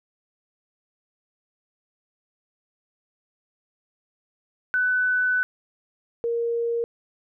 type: tone pair in turn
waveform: sine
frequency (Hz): 1499 / 467.5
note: F#6 / A#4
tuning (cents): +22 / +5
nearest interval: octave + minor sixth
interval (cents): 2017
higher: first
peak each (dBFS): -19 / -22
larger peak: first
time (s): 4.74-5.43 / 6.24-6.84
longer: first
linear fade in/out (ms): 0
effects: none